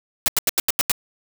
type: noise bursts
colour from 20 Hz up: white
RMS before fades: -18 dBFS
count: 7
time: 0.26-0.917 s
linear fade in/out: 0 ms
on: 21 ms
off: 85 ms
effects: none